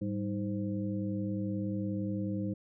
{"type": "harmonic tone with a mistuned harmonic", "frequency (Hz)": 104, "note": "G#2", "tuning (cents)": 3, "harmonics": [1, 2, 3, 5], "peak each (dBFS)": [-37, -34, -37, -43], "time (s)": [0.01, 2.54], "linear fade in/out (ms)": 10, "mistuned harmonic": 2, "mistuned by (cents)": -110, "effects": []}